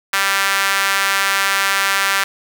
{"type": "tone with high-pass filter", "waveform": "sawtooth", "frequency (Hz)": 196, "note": "G3", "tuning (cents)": 0, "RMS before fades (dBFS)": -17, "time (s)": [0.13, 2.24], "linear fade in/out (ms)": 5, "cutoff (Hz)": 1500, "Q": 1.7, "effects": []}